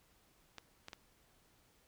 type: clicks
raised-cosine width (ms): 0.2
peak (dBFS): -29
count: 3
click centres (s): 0.583 / 0.884 / 0.932
effects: pink hiss -70 dBFS RMS until 1.87 s